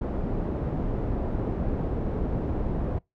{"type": "low-pass noise", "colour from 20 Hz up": "pink", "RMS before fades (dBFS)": -28, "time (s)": [0.01, 2.99], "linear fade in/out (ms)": 10, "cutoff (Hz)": 530, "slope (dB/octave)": 12, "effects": ["noise-tail reverb RT60 0.2 s tail -25 dB re dry"]}